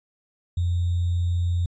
sine tone with sample-and-hold, 87.31 Hz, F2, in tune, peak -20 dBFS, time 0.57-1.66 s, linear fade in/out 5 ms, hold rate 3675 Hz, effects resampled to 16000 Hz

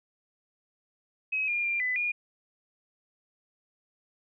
sine tone with pitch steps, 2549 / 2411 / 2385 / 2003 / 2431 Hz, D#7 / D7 / D7 / B6 / D#7, +41 / +45 / +26 / +24 / -41 cents, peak -26 dBFS, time 1.32-2.12 s, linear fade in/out 10 ms, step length 160 ms, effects none

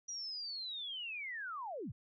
sine linear sweep, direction down, 5830 to 71.9 Hz, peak -40 dBFS, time 0.08-1.92 s, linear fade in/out 10 ms, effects none

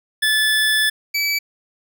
25% pulse tone pair in turn, 1735 / 2300 Hz, A6 / D7, -25 / -37 cents, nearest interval perfect fourth, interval 488 cents, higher second, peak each -11 / -14 dBFS, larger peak first, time 0.22-0.9 / 1.14-1.39 s, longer first, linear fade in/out 10 ms, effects none

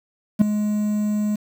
triangle tone with ADSR envelope, 210 Hz, G#3, 19 cents sharp, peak -5 dBFS, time 0.39-1.36 s, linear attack 25 ms, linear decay 5 ms, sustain -12 dB, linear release 8 ms, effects 7-bit

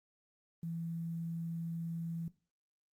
sine tone with quantisation, 166.5 Hz, E3, 18 cents sharp, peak -37 dBFS, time 0.63-2.28 s, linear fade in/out 2 ms, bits 11, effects noise-tail reverb RT60 0.3 s tail -17 dB re dry + Opus 24 kbps

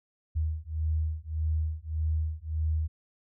sine beating tone pair, 77.78 / 79.48 Hz, D#2 / D#2, 0 / +37 cents, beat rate 1.7 Hz, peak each -30 / -30 dBFS, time 0.35-2.88 s, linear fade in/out 20 ms, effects none

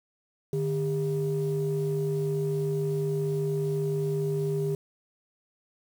sine tone pair together, 150.47 / 401.7 Hz, D3 / G4, +42 / +42 cents, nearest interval octave + perfect fourth, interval 1700 cents, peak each -27 dBFS, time 0.53-4.75 s, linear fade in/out 2 ms, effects tanh soft clip ceiling -19 dBFS + 8-bit

